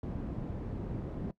white low-pass noise, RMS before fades -38 dBFS, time 0.03-1.31 s, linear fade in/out 2 ms, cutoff 240 Hz, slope 12 dB/octave, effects noise-tail reverb RT60 0.1 s tail -19 dB re dry

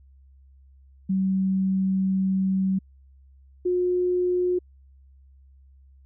sine tone pair in turn, 190.6 / 359.8 Hz, G3 / F#4, -48 / -48 cents, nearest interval major seventh, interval 1100 cents, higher second, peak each -20 dBFS, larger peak neither, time 1.09-2.79 / 3.65-4.59 s, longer first, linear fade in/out 10 ms, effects added 67 Hz sine -50 dBFS peak until 6.05 s

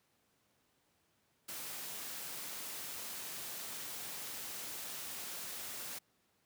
white noise, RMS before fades -44 dBFS, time 1.48-5.99 s, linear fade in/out 10 ms, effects pink hiss -75 dBFS RMS until 6.45 s + high-pass 100 Hz 12 dB/octave

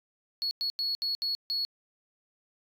sine tone bursts at uneven times, 4364 Hz, C#8, 28 cents flat, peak -26 dBFS, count 6, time 0.42-0.51 / 0.61-0.7 / 0.79-0.95 / 1.02-1.15 / 1.22-1.35 / 1.5-1.65 s, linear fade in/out 0 ms, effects tanh soft clip ceiling -25 dBFS

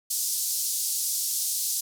white band-pass noise, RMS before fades -28 dBFS, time 0.1-1.81 s, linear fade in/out 10 ms, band 4700 to 13000 Hz, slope 24 dB/octave, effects none

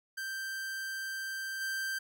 45% pulse tone with level steps, 1568 Hz, G6, in tune, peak -36 / -33 dBFS, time 0.17-1.99 s, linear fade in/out 10 ms, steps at 1.6 s, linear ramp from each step 20 ms, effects none

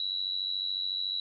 sine tone with amplitude modulation, 3910 Hz, B7, 18 cents flat, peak -26 dBFS, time 0-1.2 s, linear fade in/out 2 ms, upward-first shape sine, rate 93.9 Hz, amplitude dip 80%, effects none

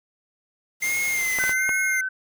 white noise, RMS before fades -33 dBFS, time 0.8-1.55 s, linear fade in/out 50 ms
square tone with vibrato, 2093 Hz, C7, in tune, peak -23 dBFS, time 0.82-2.01 s, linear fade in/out 5 ms, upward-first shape sine, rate 1.3 Hz, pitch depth 55 cents each way
clicks, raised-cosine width 0.5 ms, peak -14 dBFS, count 4, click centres 1.387 / 1.439 / 1.494 / 1.692 s
sine tone, 1525 Hz, G6, 48 cents flat, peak -24 dBFS, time 1.39-2.09 s, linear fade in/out 10 ms
effects none

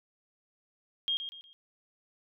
sine tone with echo, 3232 Hz, G#7, 48 cents flat, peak -27 dBFS, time 1.08-1.17 s, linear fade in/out 0 ms, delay 120 ms, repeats 3, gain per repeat -9 dB, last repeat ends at 1.53 s, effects none

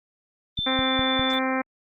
sine tone with pitch glide, 3547 to 3522 Hz, A7 to A7, +13 to +1 cents, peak -25 dBFS, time 0.57-1.39 s, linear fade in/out 5 ms, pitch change -12 cents, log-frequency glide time 0.74-0.82 s
click train, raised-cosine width 5 ms, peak -19 dBFS, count 4, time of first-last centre 0.59-1.195 s, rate 4.96 Hz
harmonic tone, 261.6 Hz, C4, in tune, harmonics 1 / 2 / 3 / 4 / 5 / 6 / 7 / 8 / 9, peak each -26 / -29 / -31 / -32 / -33 / -34 / -34 / -35 / -36 dBFS, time 0.66-1.62 s, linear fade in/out 10 ms
blue noise with exponential decay, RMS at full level -32 dBFS, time 1.3-1.39 s, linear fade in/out 1 ms, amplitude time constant 19 ms
effects Opus 24 kbps

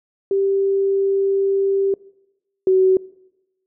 sine tone pair in turn, 392 / 376.4 Hz, G4 / F#4, 0 / +30 cents, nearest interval minor second, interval 70 cents, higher first, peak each -15 / -11 dBFS, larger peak second, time 0.31-1.94 / 2.67-2.97 s, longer first, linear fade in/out 2 ms, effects noise-tail reverb RT60 0.9 s tail -22 dB re dry

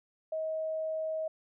sine tone, 634 Hz, D#5, 32 cents sharp, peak -31 dBFS, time 0.32-1.28 s, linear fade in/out 5 ms, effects none

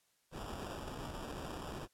pink noise with sample-and-hold, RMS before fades -44 dBFS, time 0.31-1.88 s, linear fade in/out 50 ms, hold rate 2100 Hz, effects white hiss -75 dBFS RMS until 1.93 s + low-pass 12000 Hz 12 dB/octave

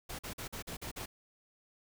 pink noise bursts, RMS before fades -42 dBFS, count 7, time 0.09-1.06 s, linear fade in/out 10 ms, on 100 ms, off 45 ms, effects none

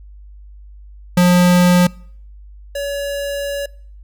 square tone pair in turn, 178.2 / 565.7 Hz, F3 / C#5, +35 / +35 cents, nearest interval octave + minor sixth, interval 2000 cents, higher second, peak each -9 / -21 dBFS, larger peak first, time 1.17-1.87 / 2.75-3.66 s, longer second, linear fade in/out 5 ms, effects noise-tail reverb RT60 0.6 s tail -25 dB re dry + added 50 Hz sine -36 dBFS peak until 4.03 s

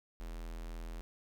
square tone with notch filter, 41.53 Hz, E1, 14 cents sharp, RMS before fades -43 dBFS, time 0.2-1.01 s, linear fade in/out 0 ms, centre 130 Hz, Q 1.8, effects none

